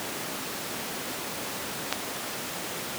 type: click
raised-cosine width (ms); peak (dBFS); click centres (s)
0.2; -6; 1.926
effects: pink hiss -33 dBFS RMS until 2.98 s + high-pass 200 Hz 12 dB/octave